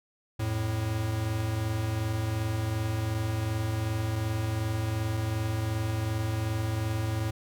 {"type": "tone pair together", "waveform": "square", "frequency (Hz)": [87.31, 110], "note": ["F2", "A2"], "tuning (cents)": [0, 0], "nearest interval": "major third", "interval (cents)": 400, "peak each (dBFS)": [-35, -29], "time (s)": [0.39, 7.31], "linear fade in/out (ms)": 10, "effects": []}